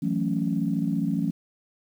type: chord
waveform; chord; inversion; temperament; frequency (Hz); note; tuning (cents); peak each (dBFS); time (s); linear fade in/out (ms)
sine; F# minor seventh; third; equal with one note detuned; 165.29 / 185 / 220 / 277.2; E3 / F#3 / A3 / C#4; +5 / 0 / 0 / 0; -28; 0.02-1.31; 10
effects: tanh soft clip ceiling -12 dBFS + 9-bit